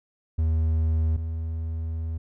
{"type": "tone pair in turn", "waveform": "triangle", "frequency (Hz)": [79.8, 81.01], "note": ["D#2", "E2"], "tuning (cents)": [44, -30], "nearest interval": "unison", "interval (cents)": 26, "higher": "second", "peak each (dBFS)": [-18, -25], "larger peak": "first", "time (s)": [[0.38, 1.17], [1.17, 2.18]], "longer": "second", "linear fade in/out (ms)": 10, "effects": []}